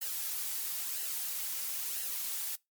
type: noise with flanger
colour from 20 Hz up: blue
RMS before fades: -36 dBFS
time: 0.01-2.56 s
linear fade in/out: 10 ms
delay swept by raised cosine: 0.84 to 4.24 ms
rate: 1 Hz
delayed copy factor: -0.5
effects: noise-tail reverb RT60 0.2 s tail -24 dB re dry + MP3 96 kbps